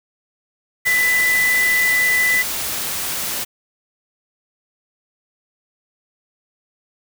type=tone in noise; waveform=sine; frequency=1994 Hz; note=B6; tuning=16 cents sharp; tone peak=-14 dBFS; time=0.85-2.43 s; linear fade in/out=20 ms; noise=white; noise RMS=-24 dBFS; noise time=0.85-3.45 s; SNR=+7 dB; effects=none